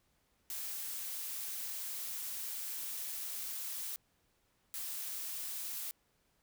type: noise bursts at uneven times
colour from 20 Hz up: blue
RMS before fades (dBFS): -41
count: 2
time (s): 0.5-3.96 / 4.74-5.91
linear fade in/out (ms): 0
effects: pink hiss -75 dBFS RMS until 6.42 s

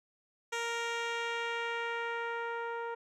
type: tone with low-pass filter sweep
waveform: 10% pulse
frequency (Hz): 466.2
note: A#4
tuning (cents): 0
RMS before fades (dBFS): -36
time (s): 0.52-2.95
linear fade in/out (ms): 10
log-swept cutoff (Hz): 7400 to 1000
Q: 0.89
effects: none

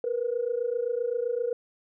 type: tone pair together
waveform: sine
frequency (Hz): 466.2 / 493.9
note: A#4 / B4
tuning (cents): 0 / 0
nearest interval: minor second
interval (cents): 100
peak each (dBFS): -28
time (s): 0.04-1.53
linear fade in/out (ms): 2
effects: tanh soft clip ceiling -18 dBFS

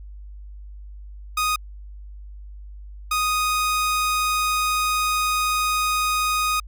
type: tone pair in turn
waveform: sawtooth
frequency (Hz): 1244.5 / 1244.5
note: D#6 / D#6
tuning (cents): 0 / 0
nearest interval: unison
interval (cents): 0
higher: neither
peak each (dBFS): -16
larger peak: neither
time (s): 1.37-1.56 / 3.11-6.6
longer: second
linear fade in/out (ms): 5
effects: added 50 Hz sine -36 dBFS peak until 6.67 s

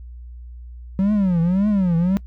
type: tone with vibrato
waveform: triangle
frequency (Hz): 187.4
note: F#3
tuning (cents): +22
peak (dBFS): -13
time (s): 0.99-2.17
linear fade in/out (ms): 0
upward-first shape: triangle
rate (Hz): 1.8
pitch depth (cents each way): 240
effects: noise-tail reverb RT60 0.1 s tail -22 dB re dry + added 60 Hz sine -34 dBFS peak until 2.26 s

